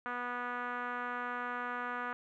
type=tone with low-pass filter; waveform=5% pulse; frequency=244.8 Hz; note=B3; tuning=15 cents flat; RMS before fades=-38 dBFS; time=0.06-2.13 s; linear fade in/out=0 ms; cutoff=1400 Hz; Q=2.5; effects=none